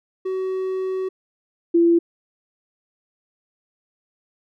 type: tone pair in turn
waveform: triangle / sine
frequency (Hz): 376.6 / 339.1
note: F#4 / E4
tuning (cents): +31 / +49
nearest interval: major second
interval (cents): 182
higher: first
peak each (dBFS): -20 / -12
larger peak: second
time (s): 0.25-1.09 / 1.74-1.99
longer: first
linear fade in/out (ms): 10
effects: none